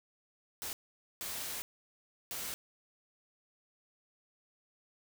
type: noise bursts at uneven times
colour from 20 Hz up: white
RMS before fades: -40 dBFS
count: 3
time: 0.62-0.73 / 1.21-1.62 / 2.31-2.54 s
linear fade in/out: 0 ms
effects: none